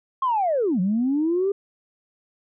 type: linear two-way sweep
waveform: sine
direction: down then up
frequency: 1088 to 174.61 to 405.6 Hz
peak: -18 dBFS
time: 0.22-1.52 s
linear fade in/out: 5 ms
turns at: 0.8 s
effects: tanh soft clip ceiling -14 dBFS